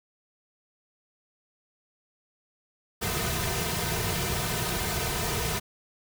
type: noise with comb filter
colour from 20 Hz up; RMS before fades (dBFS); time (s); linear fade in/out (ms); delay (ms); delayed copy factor
pink; -29; 3.01-5.6; 20; 3.6; -1
effects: none